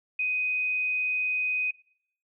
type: tone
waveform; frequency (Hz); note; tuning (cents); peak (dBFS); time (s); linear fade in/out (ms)
sine; 2502; D#7; +9; -25; 0.19-1.71; 5
effects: noise-tail reverb RT60 0.6 s tail -20 dB re dry